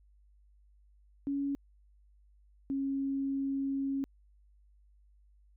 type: tone pair in turn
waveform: sine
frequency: 280 / 273.4 Hz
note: C#4 / C#4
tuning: +18 / -24 cents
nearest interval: unison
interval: 42 cents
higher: first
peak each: -30 / -30 dBFS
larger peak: neither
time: 1.27-1.55 / 2.7-4.04 s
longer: second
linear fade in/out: 0 ms
effects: added 50 Hz sine -60 dBFS peak until 5.56 s